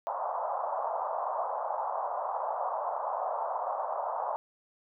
pink band-pass noise, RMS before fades -33 dBFS, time 0.07-4.36 s, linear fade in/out 0 ms, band 600 to 1100 Hz, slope 48 dB/octave, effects none

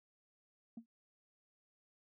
sine tone with exponential decay, 230 Hz, A#3, 23 cents flat, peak -39 dBFS, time 0.77-0.86 s, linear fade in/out 5 ms, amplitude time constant 18 ms, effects tanh soft clip ceiling -41 dBFS + high-pass 150 Hz 12 dB/octave

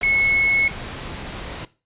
sine tone in noise, 2190 Hz, C#7, 22 cents flat, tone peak -16 dBFS, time 0.03-0.68 s, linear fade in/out 2 ms, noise pink, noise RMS -32 dBFS, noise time 0.01-1.65 s, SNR +13 dB, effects noise-tail reverb RT60 0.3 s tail -17 dB re dry + resampled to 8000 Hz

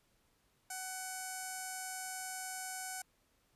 5% pulse tone with notch filter, 750 Hz, F#5, 23 cents sharp, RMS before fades -43 dBFS, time 0.7-3.02 s, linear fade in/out 5 ms, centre 3500 Hz, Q 0.58, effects pink hiss -74 dBFS RMS until 3.55 s + resampled to 32000 Hz

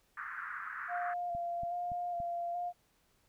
white band-pass noise, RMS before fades -42 dBFS, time 0.17-1.14 s, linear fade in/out 5 ms, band 1200 to 1700 Hz, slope 48 dB/octave
sine tone with vibrato, 698.5 Hz, F5, in tune, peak -34 dBFS, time 0.88-2.73 s, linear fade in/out 50 ms, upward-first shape square, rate 1.2 Hz, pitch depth 19 cents each way
click train, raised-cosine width 5 ms, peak -35 dBFS, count 4, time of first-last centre 1.35-2.202 s, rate 3.52 Hz
effects pink hiss -72 dBFS RMS until 3.28 s

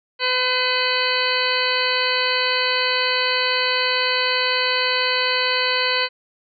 harmonic tone with a mistuned harmonic, 506 Hz, B4, 42 cents sharp, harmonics 1 / 2 / 3 / 4 / 5 / 6 / 8 / 9, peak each -26 / -26 / -26 / -26 / -26 / -26 / -26 / -26 dBFS, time 0.19-6.09 s, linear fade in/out 50 ms, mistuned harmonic 9, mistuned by -34 cents, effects none

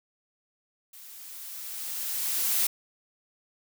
blue noise with level ramp, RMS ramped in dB -48 to -24 dBFS, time 0.93-2.67 s, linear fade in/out 5 ms, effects none

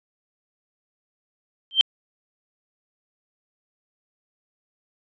sine tone with exponential growth, 3136 Hz, G7, in tune, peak -7 dBFS, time 1.71-1.81 s, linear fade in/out 0 ms, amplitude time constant 21 ms, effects resampled to 16000 Hz

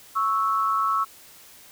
sine tone pair together, 1105.8 / 1315 Hz, C#6 / E6, -5 / -5 cents, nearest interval minor third, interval 300 cents, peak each -23 dBFS, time 0.15-1.05 s, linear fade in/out 20 ms, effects white hiss -49 dBFS RMS until 1.71 s

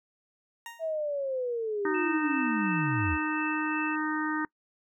20% pulse tone with exponential decay, 932.3 Hz, A#5, in tune, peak -32 dBFS, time 0.66-0.96 s, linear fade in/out 1 ms, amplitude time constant 64 ms
sine linear sweep, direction down, 659.3 to 66.7 Hz, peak -28 dBFS, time 0.79-3.18 s, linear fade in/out 50 ms
harmonic tone, 308 Hz, D#4, 17 cents flat, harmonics 1 / 3 / 4 / 5 / 6, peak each -30 / -36 / -36 / -36 / -36 dBFS, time 1.85-4.45 s, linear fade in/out 2 ms
sine tone with tremolo, 2637 Hz, E7, in tune, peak -34 dBFS, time 1.94-3.96 s, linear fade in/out 10 ms, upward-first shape sine, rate 2.8 Hz, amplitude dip 45%
effects noise-tail reverb RT60 0.1 s tail -24 dB re dry

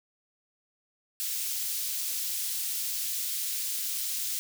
white high-pass noise, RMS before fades -32 dBFS, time 1.2-4.39 s, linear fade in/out 0 ms, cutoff 3600 Hz, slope 12 dB/octave, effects none

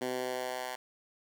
10% pulse tone with high-pass filter sweep, 126.8 Hz, B2, 46 cents sharp, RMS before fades -36 dBFS, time 0.01-0.76 s, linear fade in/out 10 ms, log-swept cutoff 280 to 920 Hz, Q 1.3, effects none

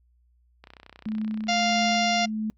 click train, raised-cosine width 0.3 ms, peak -29 dBFS, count 42, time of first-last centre 0.64-1.95 s, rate 31.3 Hz
sine tone with tremolo, 216.4 Hz, A3, 29 cents flat, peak -25 dBFS, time 1.06-2.5 s, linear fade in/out 0 ms, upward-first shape triangle, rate 1.6 Hz, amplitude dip 40%
harmonic tone, 699 Hz, F5, 1 cent sharp, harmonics 1 / 2 / 3 / 4 / 5 / 6 / 7 / 8 / 9 / 10, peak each -24 / -35 / -29 / -30 / -33 / -34 / -36 / -33 / -45 / -44 dBFS, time 1.48-2.26 s, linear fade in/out 10 ms
effects noise-tail reverb RT60 0.1 s tail -25 dB re dry + added 60 Hz sine -60 dBFS peak until 2.57 s

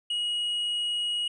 sine tone with tanh clipping, 2898 Hz, F#7, 37 cents flat, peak -27 dBFS, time 0.1-1.28 s, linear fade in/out 5 ms, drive 4 dB, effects resampled to 22050 Hz

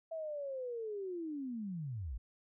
sine linear sweep, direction down, 659.3 to 47.68 Hz, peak -38 dBFS, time 0.11-2.18 s, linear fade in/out 10 ms, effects none

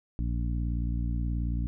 harmonic tone, 58.6 Hz, A#1, 10 cents sharp, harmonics 1 / 2 / 3 / 4 / 5, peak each -28 / -34 / -38 / -40 / -42 dBFS, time 0.19-1.67 s, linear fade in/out 0 ms, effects none

